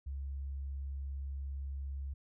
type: tone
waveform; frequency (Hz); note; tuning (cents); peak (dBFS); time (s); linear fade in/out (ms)
sine; 68.7; C#2; -15; -37; 0.06-2.14; 10
effects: none